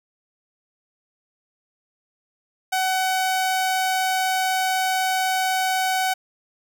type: tone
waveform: sawtooth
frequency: 752 Hz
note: F#5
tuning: 28 cents sharp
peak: -16 dBFS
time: 2.72-6.14 s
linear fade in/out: 10 ms
effects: none